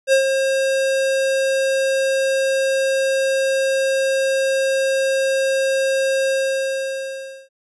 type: tone with ADSR envelope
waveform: square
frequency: 536 Hz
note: C5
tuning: 42 cents sharp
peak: -11 dBFS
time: 0.07-7.49 s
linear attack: 56 ms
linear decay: 100 ms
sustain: -6 dB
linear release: 1200 ms
effects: resampled to 24000 Hz